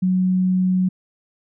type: tone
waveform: sine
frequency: 184.7 Hz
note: F#3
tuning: 3 cents flat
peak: -15 dBFS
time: 0.02-0.89 s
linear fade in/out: 10 ms
effects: none